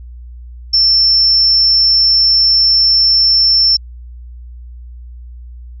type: tone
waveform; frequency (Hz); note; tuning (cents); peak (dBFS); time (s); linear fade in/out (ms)
sine; 5370; E8; +31; -7; 0.73-3.77; 10
effects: added 60 Hz sine -29 dBFS peak until 5.8 s